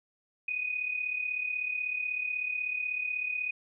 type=tone with amplitude modulation; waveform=sine; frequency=2489 Hz; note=D#7; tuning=in tune; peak=-27 dBFS; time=0.48-3.51 s; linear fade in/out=5 ms; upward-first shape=sine; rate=36.2 Hz; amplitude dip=65%; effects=none